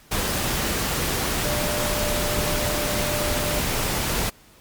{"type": "tone in noise", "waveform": "sine", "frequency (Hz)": 595, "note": "D5", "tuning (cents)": 22, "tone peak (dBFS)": -28, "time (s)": [1.44, 3.6], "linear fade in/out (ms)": 10, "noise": "pink", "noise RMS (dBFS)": -24, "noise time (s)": [0.11, 4.3], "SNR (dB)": -7, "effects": ["pink hiss -52 dBFS RMS until 4.6 s", "MP3 96 kbps"]}